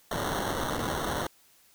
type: noise with sample-and-hold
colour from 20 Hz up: blue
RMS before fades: -31 dBFS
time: 0.11-1.27 s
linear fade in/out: 5 ms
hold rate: 2450 Hz
effects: white hiss -61 dBFS RMS until 1.74 s